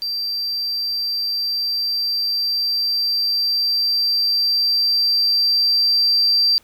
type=tone with level ramp; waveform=triangle; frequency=4699 Hz; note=D8; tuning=in tune; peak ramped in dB=-20 to -10 dBFS; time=0.02-6.58 s; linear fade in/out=0 ms; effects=tanh soft clip ceiling -10 dBFS + pink hiss -55 dBFS RMS until 6.63 s